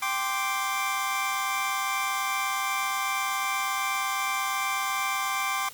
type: chord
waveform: 25% pulse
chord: G suspended fourth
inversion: none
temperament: equal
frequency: 784 / 1046.5 / 1174.7 Hz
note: G5 / C6 / D6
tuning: 0 / 0 / 0 cents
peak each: -29 / -27 / -26 dBFS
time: 0.02-5.69 s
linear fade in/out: 5 ms
effects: white hiss -46 dBFS RMS until 5.73 s + Opus 48 kbps